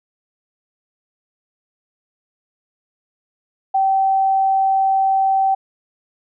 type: tone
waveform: sine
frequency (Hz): 773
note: G5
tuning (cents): -24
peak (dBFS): -13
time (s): 3.74-5.55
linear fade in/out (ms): 10
effects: none